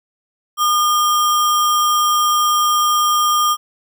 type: tone with sample-and-hold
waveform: sine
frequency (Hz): 1212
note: D#6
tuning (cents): -46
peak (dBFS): -12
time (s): 0.57-3.57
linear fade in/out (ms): 50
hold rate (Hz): 4410
effects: none